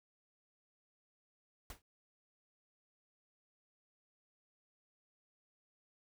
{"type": "noise with exponential decay", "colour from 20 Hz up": "pink", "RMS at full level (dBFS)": -44, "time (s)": [1.7, 1.82], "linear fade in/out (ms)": 2, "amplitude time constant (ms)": 26, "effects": []}